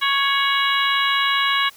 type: harmonic tone with a mistuned harmonic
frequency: 554.4 Hz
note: C#5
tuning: in tune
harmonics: 2 / 3 / 4 / 5 / 6 / 7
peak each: -21 / -23 / -24 / -25 / -26 / -26 dBFS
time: 0.01-1.7 s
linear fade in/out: 20 ms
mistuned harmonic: 5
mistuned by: +59 cents
effects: white hiss -48 dBFS RMS until 1.76 s